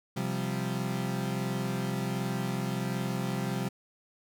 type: chord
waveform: 35% pulse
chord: C suspended fourth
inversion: none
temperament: equal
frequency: 130.81 / 174.61 / 196 Hz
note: C3 / F3 / G3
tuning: 0 / 0 / 0 cents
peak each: -32 / -34 / -32 dBFS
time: 0.16-3.69 s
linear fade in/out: 10 ms
effects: none